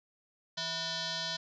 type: tone with frequency modulation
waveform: sine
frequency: 164.81 Hz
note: E3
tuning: in tune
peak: -33 dBFS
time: 0.57-1.37 s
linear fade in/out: 10 ms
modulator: 818 Hz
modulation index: 6.1
effects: none